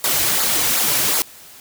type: noise with flanger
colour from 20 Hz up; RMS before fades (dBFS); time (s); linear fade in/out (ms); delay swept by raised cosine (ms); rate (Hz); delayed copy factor
white; -18; 0.04-1.22; 0; 0.33 to 5.03; 2.7; -0.7
effects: white hiss -42 dBFS RMS until 1.6 s